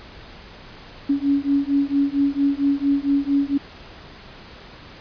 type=beating tone pair; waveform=sine; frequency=278.6 / 283 Hz; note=C#4 / C#4; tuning=+9 / +36 cents; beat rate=4.4 Hz; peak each=-20 dBFS; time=1.09-3.58 s; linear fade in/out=10 ms; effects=pink hiss -42 dBFS RMS until 5 s + resampled to 11025 Hz